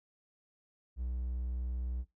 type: tone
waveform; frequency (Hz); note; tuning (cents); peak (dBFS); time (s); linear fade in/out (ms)
triangle; 61.74; B1; 0; -32; 0.96-2.05; 50
effects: noise-tail reverb RT60 0.2 s tail -19 dB re dry